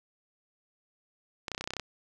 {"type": "clicks", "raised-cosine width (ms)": 0.2, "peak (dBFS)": -17, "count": 11, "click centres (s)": [1.482, 1.517, 1.548, 1.579, 1.61, 1.641, 1.675, 1.706, 1.736, 1.767, 1.797], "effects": []}